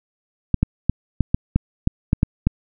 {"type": "clicks", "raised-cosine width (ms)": 5, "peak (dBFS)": -3, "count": 10, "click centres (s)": [0.543, 0.63, 0.896, 1.207, 1.345, 1.56, 1.874, 2.131, 2.231, 2.47], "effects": []}